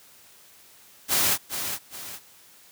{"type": "noise with echo", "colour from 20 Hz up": "white", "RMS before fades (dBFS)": -22, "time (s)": [1.08, 1.38], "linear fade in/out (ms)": 50, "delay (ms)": 410, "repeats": 2, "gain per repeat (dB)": -8, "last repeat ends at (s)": 2.2, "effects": ["white hiss -53 dBFS RMS until 2.71 s", "high-pass 60 Hz 12 dB/octave"]}